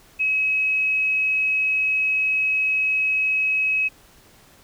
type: tone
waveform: sine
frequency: 2557 Hz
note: D#7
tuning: 47 cents sharp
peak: -18 dBFS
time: 0.19-3.89 s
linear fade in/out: 20 ms
effects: pink hiss -52 dBFS RMS until 4.63 s